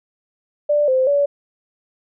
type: tone with pitch steps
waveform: sine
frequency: 589 / 519 / 571 Hz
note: D5 / C5 / D5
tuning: +5 / -14 / -49 cents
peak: -13 dBFS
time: 0.69-1.26 s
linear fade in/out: 10 ms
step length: 190 ms
effects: none